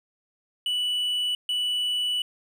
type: tone bursts at uneven times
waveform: triangle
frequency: 2960 Hz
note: F#7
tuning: in tune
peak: -22 dBFS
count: 2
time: 0.66-1.35 / 1.49-2.22 s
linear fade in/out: 2 ms
effects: none